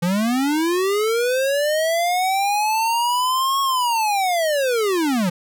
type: linear two-way sweep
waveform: square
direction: up then down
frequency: 167 to 1103 to 167 Hz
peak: -18 dBFS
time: 0.02-5.3 s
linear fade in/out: 10 ms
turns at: 3.61 s
effects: none